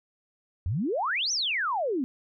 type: exponential two-way sweep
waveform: sine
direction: up then down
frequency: 77.78 to 6200 to 241.3 Hz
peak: -25 dBFS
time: 0.66-2.04 s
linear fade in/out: 0 ms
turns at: 1.32 s
effects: none